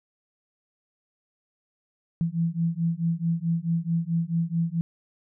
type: beating tone pair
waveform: sine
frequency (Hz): 164.81 / 169.41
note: E3 / E3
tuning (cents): 0 / +48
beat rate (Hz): 4.6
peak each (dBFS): -26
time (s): 2.21-4.81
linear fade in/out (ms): 0
effects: none